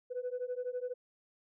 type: beating tone pair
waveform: sine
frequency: 491.6 / 503.6 Hz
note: B4 / B4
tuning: -8 / +34 cents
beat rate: 12 Hz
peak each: -37 / -37 dBFS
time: 0.1-0.94 s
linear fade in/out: 20 ms
effects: tanh soft clip ceiling -30 dBFS